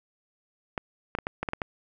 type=clicks; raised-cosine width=0.5 ms; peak=-14 dBFS; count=8; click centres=0.778 / 1.151 / 1.187 / 1.269 / 1.43 / 1.488 / 1.534 / 1.618 s; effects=none